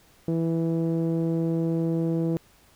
sawtooth tone with low-pass filter, 164.81 Hz, E3, in tune, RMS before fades -25 dBFS, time 0.28-2.37 s, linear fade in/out 0 ms, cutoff 420 Hz, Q 2.2, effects pink hiss -58 dBFS RMS until 2.75 s

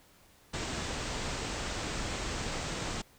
pink low-pass noise, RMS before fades -36 dBFS, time 0.53-3.02 s, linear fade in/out 10 ms, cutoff 8400 Hz, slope 96 dB/octave, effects pink hiss -61 dBFS RMS until 3.18 s

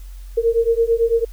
sine beating tone pair, 456.7 / 465.7 Hz, A#4 / A#4, -36 / -2 cents, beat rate 9 Hz, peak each -17 dBFS, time 0.37-1.25 s, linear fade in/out 10 ms, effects added 45 Hz sine -32 dBFS peak until 1.32 s + white hiss -52 dBFS RMS until 1.32 s

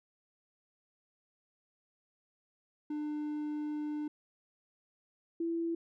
triangle / sine tone pair in turn, 299.5 / 333.9 Hz, D4 / E4, +34 / +22 cents, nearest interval major second, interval 188 cents, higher second, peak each -32 / -31 dBFS, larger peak second, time 2.9-4.08 / 5.4-5.75 s, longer first, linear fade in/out 5 ms, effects none

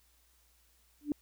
sine tone with exponential growth, 293.7 Hz, D4, in tune, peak -24 dBFS, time 1.01-1.12 s, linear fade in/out 1 ms, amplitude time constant 23 ms, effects added 59 Hz sine -69 dBFS peak until 1.21 s + white hiss -69 dBFS RMS until 1.21 s

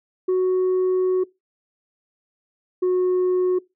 sine tone pair in turn, 370 / 365.5 Hz, F#4 / F#4, 0 / -21 cents, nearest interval unison, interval 21 cents, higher first, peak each -14 dBFS, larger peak neither, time 0.28-1.24 / 2.82-3.59 s, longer first, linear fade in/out 10 ms, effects noise-tail reverb RT60 0.2 s tail -22 dB re dry + tanh soft clip ceiling -16 dBFS

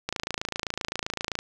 click train, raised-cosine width 0.2 ms, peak -11 dBFS, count 37, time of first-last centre 0.09-1.39 s, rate 27.7 Hz, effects none

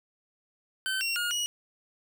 25% pulse tone with pitch steps, 1537 / 2740 / 1428 / 2908 Hz, G6 / F7 / F6 / F#7, -35 / -34 / +38 / -31 cents, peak -24 dBFS, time 0.86-1.46 s, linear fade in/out 0 ms, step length 150 ms, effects none

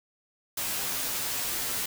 white noise with comb filter, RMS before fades -31 dBFS, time 0.57-1.86 s, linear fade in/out 5 ms, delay 13 ms, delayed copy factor -0.7, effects none

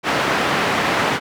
white band-pass noise, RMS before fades -19 dBFS, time 0.03-1.2 s, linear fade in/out 50 ms, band 120 to 1800 Hz, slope 12 dB/octave, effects none

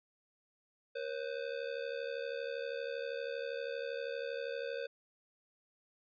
square ring-modulated tone, 510 Hz, C5, 44 cents flat, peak -35 dBFS, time 0.95-4.87 s, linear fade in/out 10 ms, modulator 36.3 Hz, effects resampled to 11025 Hz

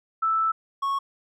sine / triangle tone pair in turn, 1318.5 / 1103 Hz, E6 / C#6, 0 / -9 cents, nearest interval minor third, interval 309 cents, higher first, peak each -20 / -21 dBFS, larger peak first, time 0.22-0.52 / 0.82-0.99 s, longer first, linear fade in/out 10 ms, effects none

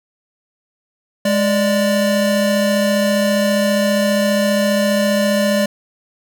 square tone pair together, 207.4 / 587.3 Hz, G#3 / D5, -2 / 0 cents, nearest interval octave + tritone, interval 1802 cents, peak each -17 dBFS, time 1.25-5.66 s, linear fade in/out 5 ms, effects none

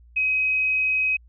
sine tone, 2532 Hz, D#7, 30 cents sharp, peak -19 dBFS, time 0.16-1.17 s, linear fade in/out 10 ms, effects added 59 Hz sine -48 dBFS peak until 1.28 s

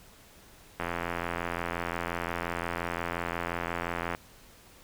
click train, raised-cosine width 0.5 ms, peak -16 dBFS, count 288, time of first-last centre 0.8-4.149 s, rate 85.7 Hz, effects pink hiss -55 dBFS RMS until 4.83 s

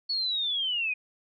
sine linear sweep, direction down, 4435 to 2442 Hz, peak -26 dBFS, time 0.09-0.94 s, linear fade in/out 10 ms, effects none

